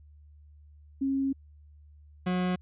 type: tone pair in turn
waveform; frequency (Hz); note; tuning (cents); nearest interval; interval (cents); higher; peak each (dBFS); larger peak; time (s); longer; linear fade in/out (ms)
sine / 40% pulse; 271.3 / 181.52; C#4 / F#3; -37 / -33; perfect fifth; 696; first; -25; neither; 1.01-1.33 / 2.26-2.56; first; 10
effects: added 74 Hz sine -51 dBFS peak until 2.61 s + resampled to 8000 Hz